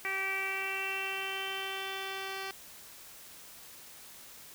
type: tone with low-pass filter sweep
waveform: 10% pulse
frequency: 386.6 Hz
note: G4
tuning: 24 cents flat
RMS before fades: -36 dBFS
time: 0.05-2.51 s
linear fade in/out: 0 ms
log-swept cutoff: 2200 to 4000 Hz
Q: 7.3
effects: white hiss -51 dBFS RMS until 4.54 s